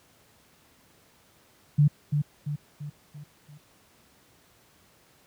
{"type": "tone with echo", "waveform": "sine", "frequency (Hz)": 146.83, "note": "D3", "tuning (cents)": 0, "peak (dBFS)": -15, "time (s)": [1.78, 1.88], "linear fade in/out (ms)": 10, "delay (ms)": 340, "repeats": 5, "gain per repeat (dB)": -6, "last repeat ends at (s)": 3.58, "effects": ["pink hiss -60 dBFS RMS until 5.26 s", "high-pass 80 Hz 12 dB/octave"]}